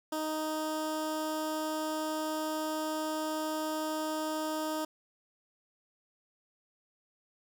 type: tone with notch filter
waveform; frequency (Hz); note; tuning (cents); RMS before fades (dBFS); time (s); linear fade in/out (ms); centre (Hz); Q
15% pulse; 311.1; D#4; 0; -34; 0.12-4.85; 5; 2300; 1.5
effects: 11-bit